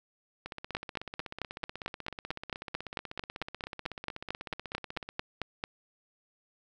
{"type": "two click trains", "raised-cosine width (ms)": 0.3, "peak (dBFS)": [-16, -23], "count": [23, 76], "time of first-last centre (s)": [[0.75, 5.639], [0.46, 5.09]], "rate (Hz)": [4.5, 16.2], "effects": []}